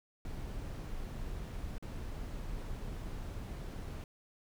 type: noise with dropouts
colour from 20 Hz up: brown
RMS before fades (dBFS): -41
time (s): 0.25-4.04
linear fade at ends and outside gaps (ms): 1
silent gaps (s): 1.782-1.825
effects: none